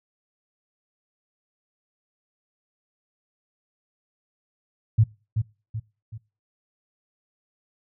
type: tone with echo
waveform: sine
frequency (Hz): 110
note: A2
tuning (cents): 0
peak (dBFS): -13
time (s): 4.98-5.04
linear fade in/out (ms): 10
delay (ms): 380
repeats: 3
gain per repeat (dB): -7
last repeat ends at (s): 6.18
effects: noise-tail reverb RT60 0.3 s tail -21 dB re dry